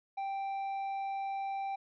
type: tone with tanh clipping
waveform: sine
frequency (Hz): 784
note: G5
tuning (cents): 0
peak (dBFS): -35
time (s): 0.17-1.76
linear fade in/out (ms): 10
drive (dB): 6
effects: none